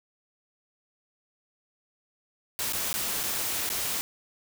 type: noise with dropouts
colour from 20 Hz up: white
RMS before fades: -30 dBFS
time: 2.59-4.01 s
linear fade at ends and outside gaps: 0 ms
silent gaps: 2.724-2.733 / 2.929-2.94 / 3.232-3.236 / 3.691-3.701 s
effects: none